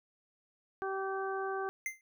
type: harmonic tone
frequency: 386.3 Hz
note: G4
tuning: 25 cents flat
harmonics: 1 / 2 / 3 / 4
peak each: -36 / -39 / -41 / -42 dBFS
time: 0.82-1.69 s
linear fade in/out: 0 ms
type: tone with exponential decay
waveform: square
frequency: 2082 Hz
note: C7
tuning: 9 cents flat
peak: -31 dBFS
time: 1.86-2.01 s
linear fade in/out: 1 ms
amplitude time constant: 32 ms
effects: none